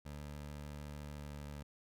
20% pulse tone with pitch glide, 73.4 to 72.72 Hz, D2 to D2, 0 to -16 cents, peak -40 dBFS, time 0.05-1.63 s, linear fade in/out 10 ms, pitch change -16 cents, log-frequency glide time 1.13-1.33 s, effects none

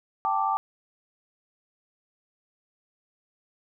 sine chord, G suspended second, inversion none, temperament equal, 784 / 880 / 1174.7 Hz, G5 / A5 / D6, 0 / 0 / 0 cents, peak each -27 dBFS, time 0.25-0.57 s, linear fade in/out 0 ms, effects none

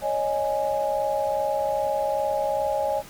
sine chord, C# suspended second, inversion none, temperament equal with one note detuned, 554.4 / 616.9 / 830.6 Hz, C#5 / D#5 / G#5, 0 / -15 / 0 cents, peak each -26 dBFS, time 0.01-3.03 s, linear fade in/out 50 ms, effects pink hiss -44 dBFS RMS until 3.09 s + MP3 96 kbps

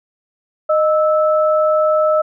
sine tone pair together, 617.8 / 1310 Hz, D#5 / E6, -12 / -11 cents, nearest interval octave + minor second, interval 1301 cents, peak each -12 / -18 dBFS, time 0.69-2.22 s, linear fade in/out 10 ms, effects none

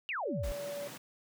sine exponential sweep, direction down, 2951 to 34.65 Hz, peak -33 dBFS, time 0.09-0.52 s, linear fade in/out 0 ms
sine tone, 574 Hz, D5, 40 cents flat, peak -37 dBFS, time 0.23-0.88 s, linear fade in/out 10 ms
pink high-pass noise, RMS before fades -47 dBFS, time 0.43-0.98 s, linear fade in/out 10 ms, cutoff 120 Hz, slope 96 dB/octave
effects none

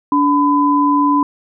sine tone pair together, 288.9 / 1006 Hz, D4 / B5, -28 / +32 cents, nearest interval octave + minor seventh, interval 2160 cents, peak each -13 dBFS, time 0.12-1.23 s, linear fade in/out 2 ms, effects none

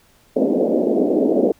pink band-pass noise, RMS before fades -17 dBFS, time 0.36-1.52 s, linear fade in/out 5 ms, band 220 to 620 Hz, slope 48 dB/octave, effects pink hiss -55 dBFS RMS until 1.59 s

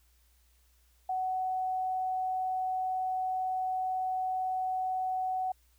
sine tone, 747 Hz, F#5, 16 cents sharp, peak -29 dBFS, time 1.09-5.52 s, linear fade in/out 5 ms, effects added 60 Hz sine -64 dBFS peak until 5.78 s + white hiss -70 dBFS RMS until 5.78 s

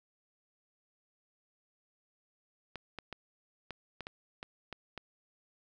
clicks, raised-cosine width 0.3 ms, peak -25 dBFS, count 9, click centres 2.757 / 2.987 / 3.127 / 3.707 / 4.007 / 4.069 / 4.429 / 4.727 / 4.977 s, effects none

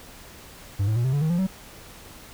triangle tone with pitch steps, 99.3 / 108.91 / 119.46 / 131.03 / 143.71 / 157.63 / 172.89 / 189.63 Hz, G2 / A2 / A#2 / C3 / D3 / D#3 / F3 / F#3, +23 / -17 / +43 / +3 / -37 / +23 / -17 / +43 cents, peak -18 dBFS, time 0.79-1.47 s, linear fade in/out 10 ms, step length 85 ms, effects pink hiss -45 dBFS RMS until 2.33 s

